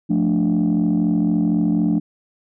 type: chord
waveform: sine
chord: D minor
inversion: first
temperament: just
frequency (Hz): 176.2 / 220.2 / 293.7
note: F3 / A3 / D4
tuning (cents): +16 / +2 / 0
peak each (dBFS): -18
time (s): 0.09-2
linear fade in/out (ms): 20
effects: tanh soft clip ceiling -11 dBFS